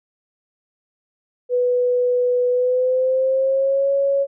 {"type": "tone with pitch glide", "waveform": "sine", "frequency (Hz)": [493.9, 554.4], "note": ["B4", "C#5"], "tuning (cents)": [0, 0], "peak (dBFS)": -15, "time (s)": [1.49, 4.27], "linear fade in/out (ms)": 50, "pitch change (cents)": 200, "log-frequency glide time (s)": [2.5, 3.91], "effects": []}